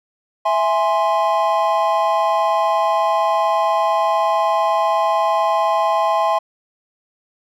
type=chord; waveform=triangle; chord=E augmented; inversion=none; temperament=equal; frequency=659.3 / 830.6 / 1046.5 Hz; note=E5 / G#5 / B#5; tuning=0 / 0 / 0 cents; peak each=-17 dBFS; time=0.45-6.39 s; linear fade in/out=10 ms; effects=none